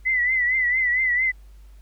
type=tone with vibrato; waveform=sine; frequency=2005 Hz; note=B6; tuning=26 cents sharp; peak=-18 dBFS; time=0.05-1.32 s; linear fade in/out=20 ms; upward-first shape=triangle; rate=4.4 Hz; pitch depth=86 cents each way; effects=added 50 Hz sine -43 dBFS peak until 1.81 s + pink hiss -62 dBFS RMS until 1.81 s